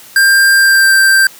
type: tone with pitch glide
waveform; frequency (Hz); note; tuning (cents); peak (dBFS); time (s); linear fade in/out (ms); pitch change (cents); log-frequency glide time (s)
square; 1591 to 1571.8; G6 to G6; +25 to +4; -6; 0.16-1.27; 2; -21; 0.54-0.91
effects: white hiss -37 dBFS RMS until 1.39 s + high-pass 100 Hz 12 dB/octave